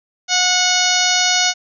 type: harmonic tone with a mistuned harmonic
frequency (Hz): 732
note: F#5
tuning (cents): -19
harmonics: 1 / 2 / 3 / 4 / 5 / 6 / 7 / 8 / 9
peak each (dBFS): -22 / -22 / -22 / -22 / -22 / -22 / -22 / -22 / -22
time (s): 0.28-1.54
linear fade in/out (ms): 50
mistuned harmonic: 1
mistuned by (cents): -16
effects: none